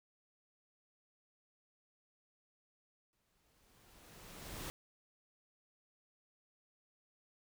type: noise with exponential growth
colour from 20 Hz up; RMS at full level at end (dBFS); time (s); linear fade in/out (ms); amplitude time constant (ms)
pink; -43; 3.13-4.7; 0; 340
effects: none